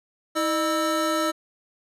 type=tone cluster; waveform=square; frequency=322.6 / 610 / 1314 Hz; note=E4 / D#5 / E6; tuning=-37 / -34 / -6 cents; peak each=-27 dBFS; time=0.35-1.32 s; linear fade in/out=20 ms; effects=low-pass 12000 Hz 12 dB/octave